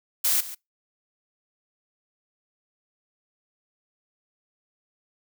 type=noise with echo; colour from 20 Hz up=blue; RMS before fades=-22 dBFS; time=0.24-0.41 s; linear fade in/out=10 ms; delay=140 ms; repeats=1; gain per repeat=-15 dB; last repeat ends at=0.55 s; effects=noise-tail reverb RT60 0.2 s tail -25 dB re dry